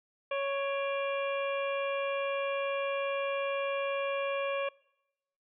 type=harmonic tone with a mistuned harmonic; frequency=554.4 Hz; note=C#5; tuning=in tune; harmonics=1 / 2 / 3 / 4 / 5 / 6; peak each=-31 / -37 / -43 / -40 / -43 / -49 dBFS; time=0.31-4.69 s; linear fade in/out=5 ms; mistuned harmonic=4; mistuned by=+120 cents; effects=noise-tail reverb RT60 0.9 s tail -24 dB re dry